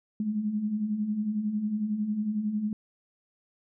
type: beating tone pair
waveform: sine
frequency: 202.7 / 213.7 Hz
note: G#3 / G#3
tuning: -42 / +50 cents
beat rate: 11 Hz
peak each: -35 / -27 dBFS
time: 0.2-2.73 s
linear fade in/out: 2 ms
effects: none